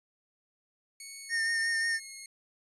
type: tone with pitch glide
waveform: 5% pulse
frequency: 2217 to 2163 Hz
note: C#7 to C#7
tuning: 0 to -43 cents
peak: -32 dBFS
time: 1-2.26 s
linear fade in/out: 2 ms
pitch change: -43 cents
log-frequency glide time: 1.22-1.4 s
type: tone with vibrato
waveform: square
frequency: 1824 Hz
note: A#6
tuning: 38 cents flat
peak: -28 dBFS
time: 1.29-2 s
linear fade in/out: 50 ms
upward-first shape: triangle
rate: 5.6 Hz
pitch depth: 26 cents each way
effects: resampled to 24000 Hz